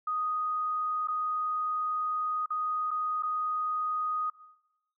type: tone with dropouts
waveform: sine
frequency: 1244.5 Hz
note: D#6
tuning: in tune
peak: -28 dBFS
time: 0.07-4.3 s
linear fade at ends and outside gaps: 5 ms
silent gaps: 1.074-1.083 / 2.46-2.504 / 2.908-2.912 / 3.225-3.232 s
effects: noise-tail reverb RT60 1.0 s tail -19 dB re dry